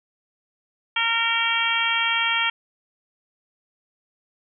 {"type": "harmonic tone", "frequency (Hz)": 459.9, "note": "A#4", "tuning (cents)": -23, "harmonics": [2, 3, 4, 5, 6, 7], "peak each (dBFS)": [-29, -27, -28, -25, -27, -25], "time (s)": [0.96, 2.5], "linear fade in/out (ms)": 5, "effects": []}